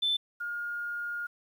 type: tone pair in turn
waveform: sine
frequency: 3527 / 1421.7 Hz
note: A7 / F6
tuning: +3 / +30 cents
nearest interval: octave + major third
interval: 1573 cents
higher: first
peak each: -24 / -32 dBFS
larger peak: first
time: 0.02-0.17 / 0.4-1.27 s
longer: second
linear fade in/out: 10 ms
effects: tanh soft clip ceiling -20 dBFS + 10-bit